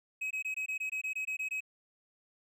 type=tone bursts; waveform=triangle; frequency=2546 Hz; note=D#7; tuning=39 cents sharp; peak=-31 dBFS; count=12; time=0.21-1.606 s; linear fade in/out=10 ms; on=98 ms; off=20 ms; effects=none